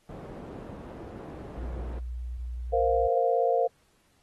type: low-pass noise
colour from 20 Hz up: white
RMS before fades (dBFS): -42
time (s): 0.09-1.99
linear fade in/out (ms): 2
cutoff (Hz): 450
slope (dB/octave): 12
type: tone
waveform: sine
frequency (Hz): 60.5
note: B1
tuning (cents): -35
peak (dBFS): -32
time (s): 1.57-3.08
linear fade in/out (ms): 10
type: chord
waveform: sine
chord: Bb suspended second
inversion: none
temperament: equal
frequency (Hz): 466.2 / 523.3 / 698.5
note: Bb4 / C5 / F5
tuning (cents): 0 / 0 / 0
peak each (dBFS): -26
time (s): 2.72-3.68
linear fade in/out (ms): 20
effects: pink hiss -67 dBFS RMS until 4.22 s + AAC 32 kbps